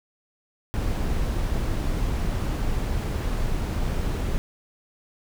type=noise; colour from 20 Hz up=brown; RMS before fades=-25 dBFS; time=0.74-4.38 s; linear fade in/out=0 ms; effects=none